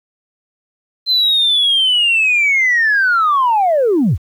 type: linear sweep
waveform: sine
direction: down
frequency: 4105 to 54.3 Hz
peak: -9 dBFS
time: 1.06-4.18 s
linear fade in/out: 50 ms
effects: tanh soft clip ceiling -7 dBFS + 8-bit